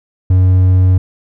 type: tone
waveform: triangle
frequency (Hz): 92.5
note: F#2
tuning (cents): 0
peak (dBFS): -4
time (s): 0.3-0.98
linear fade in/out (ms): 5
effects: none